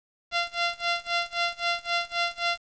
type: tone with tremolo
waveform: 10% pulse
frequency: 690 Hz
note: F5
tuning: 21 cents flat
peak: -14 dBFS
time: 0.31-2.58 s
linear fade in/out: 50 ms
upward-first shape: sine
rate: 3.8 Hz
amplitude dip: 95%
effects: resampled to 16000 Hz + 8-bit